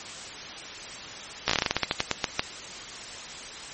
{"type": "slowing click train", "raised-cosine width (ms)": 0.2, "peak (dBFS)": -4, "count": 16, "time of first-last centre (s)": [1.48, 2.394], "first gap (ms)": 15, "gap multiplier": 1.18, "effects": ["white hiss -39 dBFS RMS until 3.73 s", "MP3 32 kbps"]}